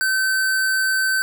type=tone; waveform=square; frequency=1538 Hz; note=G6; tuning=33 cents flat; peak=-18 dBFS; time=0.01-1.22 s; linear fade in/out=0 ms; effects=none